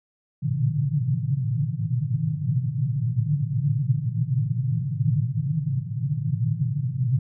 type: band-pass noise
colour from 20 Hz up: pink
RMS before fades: -24 dBFS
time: 0.42-7.19 s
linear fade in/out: 10 ms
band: 110 to 160 Hz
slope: 96 dB/octave
effects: none